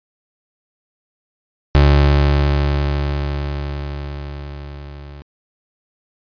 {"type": "tone with level ramp", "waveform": "30% pulse", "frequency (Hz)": 71.5, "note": "D2", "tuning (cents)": -46, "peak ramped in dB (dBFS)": [-5, -31], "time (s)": [1.75, 5.22], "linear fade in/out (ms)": 0, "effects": ["resampled to 11025 Hz"]}